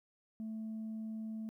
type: tone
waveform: sine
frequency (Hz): 220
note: A3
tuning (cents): 0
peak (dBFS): -37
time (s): 0.4-1.49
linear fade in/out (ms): 0
effects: tanh soft clip ceiling -37 dBFS + 13-bit